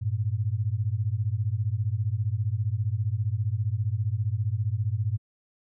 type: beating tone pair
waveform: sine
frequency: 99 / 114 Hz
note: G2 / A#2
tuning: +18 / -38 cents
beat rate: 15 Hz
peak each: -27 dBFS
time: 0.01-5.18 s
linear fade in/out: 20 ms
effects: none